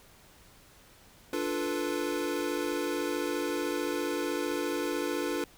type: chord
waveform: square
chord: B half-diminished seventh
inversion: first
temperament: equal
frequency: 293.7 / 349.2 / 440 / 493.9 Hz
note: D4 / F4 / A4 / B4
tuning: 0 / 0 / 0 / 0 cents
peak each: -35 / -35 / -37 / -37 dBFS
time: 1.33-5.44 s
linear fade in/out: 2 ms
effects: pink hiss -57 dBFS RMS until 5.57 s